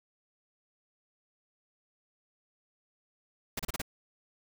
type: noise bursts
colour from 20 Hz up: pink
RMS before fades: -34 dBFS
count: 5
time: 3.57-3.818 s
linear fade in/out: 5 ms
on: 24 ms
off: 32 ms
effects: none